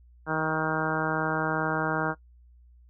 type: harmonic tone with a mistuned harmonic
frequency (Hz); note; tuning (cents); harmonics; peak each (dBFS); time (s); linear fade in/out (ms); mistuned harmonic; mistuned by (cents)
157.5; D#3; +21; 1 / 2 / 3 / 4 / 5 / 6 / 7 / 8 / 9 / 10; -33 / -33 / -34 / -35 / -34 / -34 / -37 / -37 / -32 / -35; 0.26-2.15; 50; 1; +25
effects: noise-tail reverb RT60 0.1 s tail -19 dB re dry + added 60 Hz sine -52 dBFS peak until 2.89 s